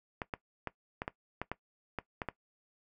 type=clicks; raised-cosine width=0.5 ms; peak=-20 dBFS; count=10; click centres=0.218 / 0.338 / 0.673 / 1.019 / 1.079 / 1.416 / 1.516 / 1.987 / 2.218 / 2.287 s; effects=noise-tail reverb RT60 0.1 s tail -18 dB re dry